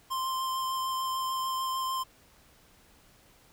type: tone with vibrato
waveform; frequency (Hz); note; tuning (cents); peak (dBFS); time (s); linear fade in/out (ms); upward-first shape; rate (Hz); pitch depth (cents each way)
square; 1046.5; C6; 0; -30; 0.1-2.04; 20; triangle; 6.7; 12
effects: pink hiss -60 dBFS RMS until 3.52 s